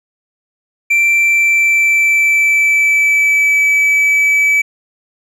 triangle tone with pitch glide, 2349 to 2297 Hz, D7 to D7, 0 to -39 cents, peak -7 dBFS, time 0.9-4.62 s, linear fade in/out 10 ms, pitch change -39 cents, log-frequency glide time 1.1-3.64 s, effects none

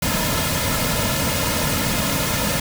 pink noise with comb filter, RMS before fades -21 dBFS, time 0.02-2.6 s, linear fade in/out 5 ms, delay 2.6 ms, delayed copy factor -0.7, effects none

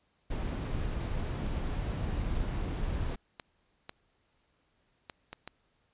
brown noise, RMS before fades -33 dBFS, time 0.3-3.16 s, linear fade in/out 10 ms
clicks, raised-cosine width 0.3 ms, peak -25 dBFS, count 5, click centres 3.398 / 3.894 / 5.098 / 5.33 / 5.476 s
effects pink hiss -73 dBFS RMS until 5.93 s + resampled to 8000 Hz

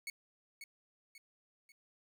sawtooth tone with echo, 2217 Hz, C#7, in tune, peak -36 dBFS, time 0.07-0.1 s, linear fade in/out 2 ms, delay 540 ms, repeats 3, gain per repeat -7 dB, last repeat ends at 1.72 s, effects 13-bit

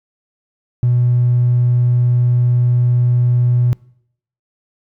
triangle tone, 122.2 Hz, B2, 18 cents flat, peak -7 dBFS, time 0.83-3.73 s, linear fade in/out 0 ms, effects noise-tail reverb RT60 0.7 s tail -26 dB re dry + tanh soft clip ceiling -7 dBFS

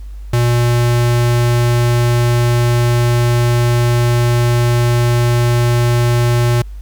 square tone, 120 Hz, B2, 49 cents flat, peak -11 dBFS, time 0.33-6.62 s, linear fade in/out 5 ms, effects added 50 Hz sine -26 dBFS peak until 6.81 s + pink hiss -52 dBFS RMS until 6.81 s

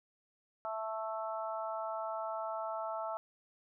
harmonic tone, 220 Hz, A3, in tune, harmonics 3 / 4 / 5 / 6, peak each -39 / -41 / -46 / -42 dBFS, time 0.65-3.17 s, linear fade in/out 0 ms, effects none

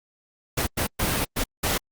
pink noise bursts at uneven times, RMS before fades -24 dBFS, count 5, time 0.57-0.67 / 0.77-0.87 / 0.99-1.25 / 1.36-1.44 / 1.63-1.78 s, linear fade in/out 10 ms, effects Opus 48 kbps

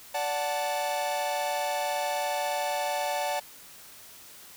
45% pulse chord, D major, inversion none, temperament equal with one note detuned, 581.9 / 740 / 880 Hz, D5 / F#5 / A5, -16 / 0 / 0 cents, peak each -32 dBFS, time 0.14-3.4 s, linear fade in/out 10 ms, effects white hiss -49 dBFS RMS until 4.56 s

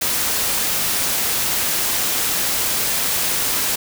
white noise, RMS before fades -20 dBFS, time 0.01-3.76 s, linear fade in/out 10 ms, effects none

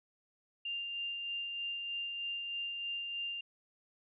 sine tone with tremolo, 2794 Hz, F7, in tune, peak -35 dBFS, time 0.65-3.41 s, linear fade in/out 5 ms, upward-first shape sine, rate 3.2 Hz, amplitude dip 30%, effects none

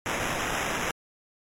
white noise with sample-and-hold, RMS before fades -29 dBFS, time 0.06-0.91 s, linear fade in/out 0 ms, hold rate 4410 Hz, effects low-pass 12000 Hz 12 dB/octave + MP3 64 kbps

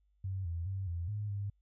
sine tone with pitch steps, 95.4 / 84.4 / 96.4 / 85.5 / 104.5 / 100.8 Hz, G2 / E2 / G2 / F2 / G#2 / G2, -47 / +41 / -28 / -36 / +11 / +49 cents, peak -34 dBFS, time 0.24-1.5 s, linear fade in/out 5 ms, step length 210 ms, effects added 50 Hz sine -69 dBFS peak until 1.61 s

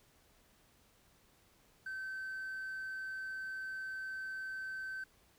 triangle tone, 1541 Hz, G6, 30 cents flat, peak -37 dBFS, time 1.86-5.04 s, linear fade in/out 5 ms, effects tanh soft clip ceiling -34 dBFS + pink hiss -68 dBFS RMS until 5.38 s

